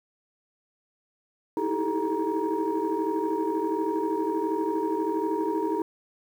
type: tone cluster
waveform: sine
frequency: 314.9 / 327.4 / 391.5 / 432.9 / 942 Hz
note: D#4 / E4 / G4 / A4 / A#5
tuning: +21 / -12 / -2 / -28 / +18 cents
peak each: -30 dBFS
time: 1.57-5.82 s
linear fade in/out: 2 ms
effects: tanh soft clip ceiling -17 dBFS + 9-bit